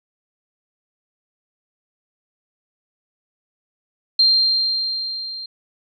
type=tone with level ramp; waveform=sine; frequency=4178 Hz; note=C8; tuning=3 cents flat; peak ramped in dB=-10 to -29 dBFS; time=4.19-5.46 s; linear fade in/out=5 ms; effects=none